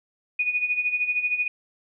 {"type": "tone with tremolo", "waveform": "sine", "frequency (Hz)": 2470, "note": "D#7", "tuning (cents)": -13, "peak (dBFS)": -19, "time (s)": [0.39, 1.48], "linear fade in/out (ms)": 5, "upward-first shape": "sine", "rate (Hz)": 13, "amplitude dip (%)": 70, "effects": []}